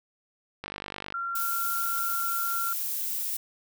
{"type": "click train", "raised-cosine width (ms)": 0.3, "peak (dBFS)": -19, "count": 25, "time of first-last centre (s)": [0.64, 1.124], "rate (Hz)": 49.6}
{"type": "tone", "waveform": "sine", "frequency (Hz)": 1375, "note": "F6", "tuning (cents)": -27, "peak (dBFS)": -29, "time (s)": [1.14, 2.73], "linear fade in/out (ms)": 2}
{"type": "noise", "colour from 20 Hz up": "violet", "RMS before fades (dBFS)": -31, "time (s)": [1.35, 3.37], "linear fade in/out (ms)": 5}
{"effects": []}